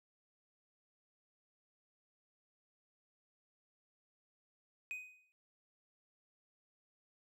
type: tone with exponential decay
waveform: triangle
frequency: 2501 Hz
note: D#7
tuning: 8 cents sharp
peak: -36 dBFS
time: 4.91-5.32 s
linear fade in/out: 0 ms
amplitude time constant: 87 ms
effects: none